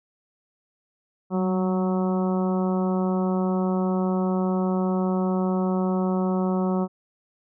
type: harmonic tone with a mistuned harmonic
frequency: 185 Hz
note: F#3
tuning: in tune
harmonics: 1 / 2 / 3 / 4 / 5 / 6 / 7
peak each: -22 / -28 / -32 / -34 / -36 / -38 / -39 dBFS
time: 1.3-6.88 s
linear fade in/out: 50 ms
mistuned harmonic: 1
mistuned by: +27 cents
effects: none